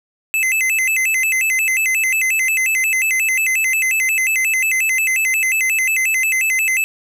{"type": "tone with vibrato", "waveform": "square", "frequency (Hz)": 2322, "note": "D7", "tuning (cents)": -20, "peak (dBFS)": -15, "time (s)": [0.34, 6.84], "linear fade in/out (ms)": 0, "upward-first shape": "square", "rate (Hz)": 5.6, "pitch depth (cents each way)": 210, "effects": []}